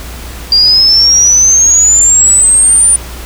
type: exponential sweep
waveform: sine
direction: up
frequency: 4744 to 9410 Hz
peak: -3 dBFS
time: 0.52-2.96 s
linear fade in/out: 2 ms
effects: added 60 Hz sine -24 dBFS peak until 3.25 s + pink hiss -28 dBFS RMS until 3.25 s